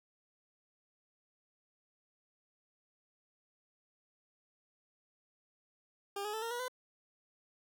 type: tone with pitch steps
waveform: 20% pulse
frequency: 401.1 / 420.1 / 439.9 / 460.7 / 482.5 / 505.4 Hz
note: G4 / G#4 / A4 / A#4 / B4 / B4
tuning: +40 / +20 / 0 / -20 / -40 / +40 cents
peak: -32 dBFS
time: 6.16-6.682 s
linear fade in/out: 5 ms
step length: 87 ms
effects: 12-bit